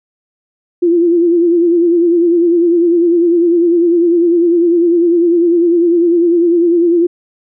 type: tone with vibrato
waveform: sine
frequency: 342.2 Hz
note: F4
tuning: 35 cents flat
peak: -7 dBFS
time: 0.82-7.07 s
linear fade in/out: 10 ms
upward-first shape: sine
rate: 10 Hz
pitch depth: 59 cents each way
effects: none